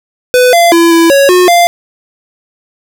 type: tone with pitch steps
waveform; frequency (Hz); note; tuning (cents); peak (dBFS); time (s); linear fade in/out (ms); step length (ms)
square; 499.5 / 686 / 336.9 / 332.8 / 555 / 361.9 / 694; B4 / F5 / E4 / E4 / C#5 / F#4 / F5; +20 / -31 / +38 / +17 / +2 / -38 / -11; -4; 0.34-1.67; 0; 190
effects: none